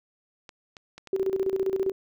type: clicks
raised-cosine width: 0.2 ms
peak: -26 dBFS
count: 4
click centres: 0.492 / 0.768 / 0.98 / 1.073 s
type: tone with tremolo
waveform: sine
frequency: 383.9 Hz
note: G4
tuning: 36 cents flat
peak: -21 dBFS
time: 1.13-1.92 s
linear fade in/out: 2 ms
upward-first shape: square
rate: 15 Hz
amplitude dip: 70%
effects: none